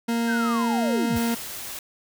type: tone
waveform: 40% pulse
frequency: 232.5 Hz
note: A#3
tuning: 4 cents flat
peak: -21 dBFS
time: 0.08-1.35 s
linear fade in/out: 10 ms
type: linear sweep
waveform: sine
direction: down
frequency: 1621 to 45.77 Hz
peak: -26 dBFS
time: 0.27-1.19 s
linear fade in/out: 20 ms
type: noise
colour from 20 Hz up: white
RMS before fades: -35 dBFS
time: 1.16-1.79 s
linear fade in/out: 2 ms
effects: none